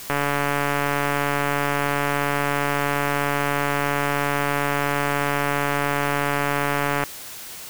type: click train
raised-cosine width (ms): 0.5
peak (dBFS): -7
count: 993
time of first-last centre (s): 0.1-7.037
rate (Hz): 143
effects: white hiss -37 dBFS RMS until 7.69 s